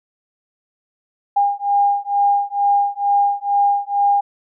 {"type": "beating tone pair", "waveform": "sine", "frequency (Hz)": [807, 809.2], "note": ["G#5", "G#5"], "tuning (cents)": [-50, -45], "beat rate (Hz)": 2.2, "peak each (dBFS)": -17, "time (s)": [1.36, 4.21], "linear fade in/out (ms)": 10, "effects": []}